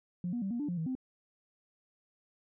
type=tone with pitch steps; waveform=sine; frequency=177.3 / 240.3 / 194.4 / 237.7 / 293 / 176 / 161.1 / 258.5 Hz; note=F3 / B3 / G3 / A#3 / D4 / F3 / E3 / C4; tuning=+26 / -47 / -14 / +34 / -4 / +14 / -39 / -21 cents; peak=-31 dBFS; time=0.24-0.952 s; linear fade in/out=2 ms; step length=89 ms; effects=tanh soft clip ceiling -27 dBFS